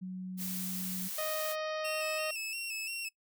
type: tone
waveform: sine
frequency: 185 Hz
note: F#3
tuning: in tune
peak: -37 dBFS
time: 0.01-1.09 s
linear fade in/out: 20 ms
type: noise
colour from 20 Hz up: blue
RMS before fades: -39 dBFS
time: 0.37-1.56 s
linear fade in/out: 50 ms
type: harmonic tone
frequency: 622.3 Hz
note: D#5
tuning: in tune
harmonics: 1 / 2 / 3 / 4 / 5 / 6 / 7 / 8 / 9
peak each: -35 / -41 / -45 / -47 / -49 / -51 / -52 / -53 / -54 dBFS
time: 1.18-2.31 s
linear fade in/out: 5 ms
type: tone with vibrato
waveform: sawtooth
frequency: 2667 Hz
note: E7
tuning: 20 cents sharp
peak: -33 dBFS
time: 1.84-3.09 s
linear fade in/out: 10 ms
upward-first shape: square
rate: 2.9 Hz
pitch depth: 42 cents each way
effects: noise-tail reverb RT60 0.1 s tail -20 dB re dry